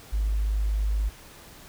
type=tone; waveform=sine; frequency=51.91 Hz; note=G#1; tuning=in tune; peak=-22 dBFS; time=0.12-1.1 s; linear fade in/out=20 ms; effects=pink hiss -48 dBFS RMS until 1.68 s